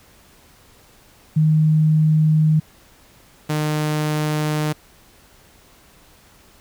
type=tone pair in turn; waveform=sine / sawtooth; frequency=155.56 / 152.18 Hz; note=D#3 / D#3; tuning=0 / -38 cents; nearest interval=unison; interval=38 cents; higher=first; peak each=-12 / -15 dBFS; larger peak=first; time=1.36-2.6 / 3.49-4.73 s; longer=neither; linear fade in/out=10 ms; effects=pink hiss -51 dBFS RMS until 6.6 s